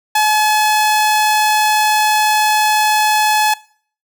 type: tone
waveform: sawtooth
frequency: 854 Hz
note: G#5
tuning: 48 cents sharp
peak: -7 dBFS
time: 0.15-3.54 s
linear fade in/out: 5 ms
effects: noise-tail reverb RT60 0.5 s tail -22 dB re dry